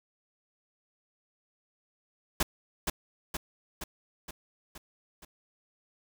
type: noise with echo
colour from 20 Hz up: pink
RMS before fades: -26 dBFS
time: 2.4-2.43 s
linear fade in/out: 5 ms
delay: 470 ms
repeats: 6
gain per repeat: -4 dB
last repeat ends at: 5.25 s
effects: none